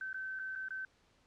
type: tone with dropouts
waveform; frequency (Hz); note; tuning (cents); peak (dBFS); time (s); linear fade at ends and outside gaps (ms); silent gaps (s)
sine; 1538; G6; -33; -38; 0.01-0.85; 2; 0.13-0.143 / 0.391-0.395 / 0.553-0.558 / 0.685-0.706
effects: pink hiss -70 dBFS RMS until 1.26 s + low-pass 6000 Hz 12 dB/octave